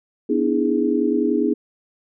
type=chord; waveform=sine; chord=E dominant seventh; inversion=second; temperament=equal with one note detuned; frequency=246.9 / 293.7 / 323.8 / 415.3 Hz; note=B3 / D4 / E4 / G#4; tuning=0 / 0 / -31 / 0 cents; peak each=-22 dBFS; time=0.29-1.54 s; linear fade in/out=10 ms; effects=none